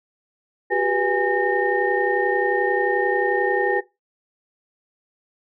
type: tone cluster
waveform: sine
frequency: 367.4 / 398.7 / 490.1 / 821 / 1833 Hz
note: F#4 / G4 / B4 / G#5 / A#6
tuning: -12 / +29 / -13 / -20 / -30 cents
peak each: -24 dBFS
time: 0.7-3.81 s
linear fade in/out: 20 ms
effects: noise-tail reverb RT60 0.2 s tail -17 dB re dry + tanh soft clip ceiling -6 dBFS